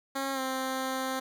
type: tone with pitch glide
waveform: 10% pulse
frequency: 271.5 to 262.4 Hz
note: C#4 to C4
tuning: -36 to +5 cents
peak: -22 dBFS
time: 0.15-1.2 s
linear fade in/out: 10 ms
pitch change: -59 cents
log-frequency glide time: 0.33-0.4 s
effects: none